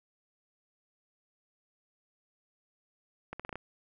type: accelerating click train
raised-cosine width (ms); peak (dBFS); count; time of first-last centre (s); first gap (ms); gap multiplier
0.5; -24; 6; 3.33-3.556; 66; 0.81
effects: none